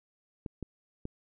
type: clicks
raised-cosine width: 3 ms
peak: -24 dBFS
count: 3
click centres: 0.462 / 0.627 / 1.054 s
effects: none